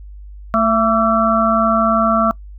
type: harmonic tone with a mistuned harmonic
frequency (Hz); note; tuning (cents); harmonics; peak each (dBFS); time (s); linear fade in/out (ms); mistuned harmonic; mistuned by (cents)
223.1; A3; +24; 1 / 3 / 5 / 6; -17 / -17 / -17 / -17; 0.54-2.31; 0; 5; +54
effects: noise-tail reverb RT60 0.1 s tail -23 dB re dry + added 50 Hz sine -32 dBFS peak until 2.58 s